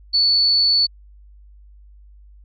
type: tone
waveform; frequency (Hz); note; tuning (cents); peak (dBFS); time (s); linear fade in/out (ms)
sine; 4454; C#8; +7; -13; 0.13-0.87; 20
effects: added 50 Hz sine -43 dBFS peak until 2.44 s